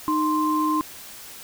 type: tone pair together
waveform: sine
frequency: 308.1 / 1046.5 Hz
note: D#4 / C6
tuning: -17 / 0 cents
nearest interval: octave + major sixth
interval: 2117 cents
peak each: -22 dBFS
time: 0.08-0.81 s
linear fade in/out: 0 ms
effects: white hiss -41 dBFS RMS until 1.43 s